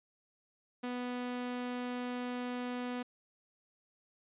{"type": "tone", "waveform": "sawtooth", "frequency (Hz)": 246.9, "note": "B3", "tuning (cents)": 0, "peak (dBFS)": -32, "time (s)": [0.83, 3.03], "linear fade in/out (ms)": 10, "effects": ["resampled to 8000 Hz"]}